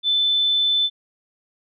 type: tone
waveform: sine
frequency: 3520 Hz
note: A7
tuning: in tune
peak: -16 dBFS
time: 0.03-0.9 s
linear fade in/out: 50 ms
effects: none